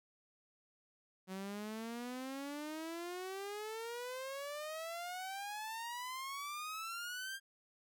sawtooth exponential sweep, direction up, 185.5 to 1612 Hz, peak -38 dBFS, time 1.27-7.4 s, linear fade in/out 50 ms, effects none

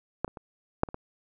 clicks, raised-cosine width 1 ms, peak -12 / -27 / -27 / -7 / -26 / -22 dBFS, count 6, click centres 0.246 / 0.279 / 0.372 / 0.834 / 0.888 / 0.944 s, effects none

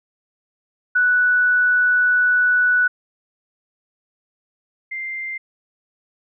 sine tone pair in turn, 1480 / 2093 Hz, F#6 / C7, 0 / 0 cents, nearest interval tritone, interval 600 cents, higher second, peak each -13 / -25 dBFS, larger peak first, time 0.95-2.88 / 4.91-5.38 s, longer first, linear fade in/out 10 ms, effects none

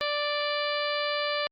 harmonic tone, 587.3 Hz, D5, in tune, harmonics 1 / 2 / 3 / 4 / 5 / 6 / 7 / 8, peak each -30 / -33 / -35 / -36 / -37 / -38 / -38 / -39 dBFS, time 0.01-1.47 s, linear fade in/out 0 ms, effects Opus 32 kbps

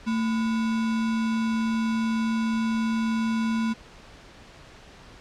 sine tone with sample-and-hold, 224.6 Hz, A3, 36 cents sharp, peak -22 dBFS, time 0.06-3.74 s, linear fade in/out 20 ms, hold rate 1225 Hz, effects pink hiss -48 dBFS RMS until 5.2 s + low-pass 5000 Hz 12 dB/octave

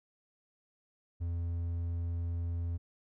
triangle tone, 85.2 Hz, F2, 42 cents flat, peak -30 dBFS, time 1.2-2.78 s, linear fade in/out 20 ms, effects none

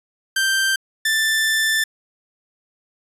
sawtooth tone pair in turn, 1568 / 1768.2 Hz, G6 / A6, 0 / +8 cents, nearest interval major second, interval 208 cents, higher second, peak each -13 dBFS, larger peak neither, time 0.36-0.76 / 1.05-1.84 s, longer second, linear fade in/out 5 ms, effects resampled to 32000 Hz

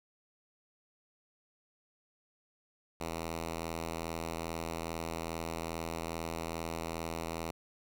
5% pulse tone, 82.41 Hz, E2, in tune, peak -25 dBFS, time 3-7.51 s, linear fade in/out 5 ms, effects none

